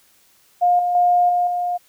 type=tone with level steps; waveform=sine; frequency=710 Hz; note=F5; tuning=28 cents sharp; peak=-12 / -17 / -12 / -15 / -19 dBFS; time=0.61-1.78 s; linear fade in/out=20 ms; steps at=0.79 / 0.95 / 1.29 / 1.47 s; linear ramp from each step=2 ms; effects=white hiss -56 dBFS RMS until 1.88 s